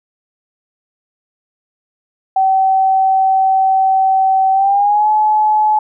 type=tone with pitch glide; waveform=sine; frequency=766 to 854.9 Hz; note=G5 to G#5; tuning=-40 to +50 cents; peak=-9 dBFS; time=2.36-5.79 s; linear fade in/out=5 ms; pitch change=+190 cents; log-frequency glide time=4.52-5.09 s; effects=none